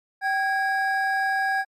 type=tone pair together; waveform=triangle; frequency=774 / 1642.7 Hz; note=G5 / G#6; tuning=-22 / -19 cents; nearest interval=octave + minor second; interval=1303 cents; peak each=-22 dBFS; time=0.21-1.65 s; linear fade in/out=50 ms; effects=MP3 64 kbps